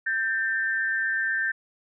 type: tone pair together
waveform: sine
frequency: 1568 / 1796 Hz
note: G6 / A6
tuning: 0 / +35 cents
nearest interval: major second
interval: 235 cents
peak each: -26 dBFS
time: 0.06-1.52 s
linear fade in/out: 10 ms
effects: none